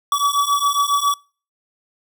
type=beating tone pair; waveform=square; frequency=1138 / 1145.3 Hz; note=C#6 / D6; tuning=+45 / -44 cents; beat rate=7.3 Hz; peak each=-20 / -19 dBFS; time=0.12-1.14 s; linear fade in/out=2 ms; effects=noise-tail reverb RT60 0.4 s tail -26 dB re dry